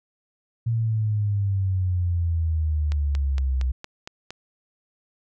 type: exponential sweep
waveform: sine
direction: down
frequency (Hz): 116.54 to 63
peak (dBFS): -20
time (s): 0.66-3.72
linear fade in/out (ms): 10
type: click train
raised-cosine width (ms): 0.2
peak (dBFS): -18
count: 7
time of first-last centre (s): 2.92-4.306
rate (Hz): 4.33
effects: none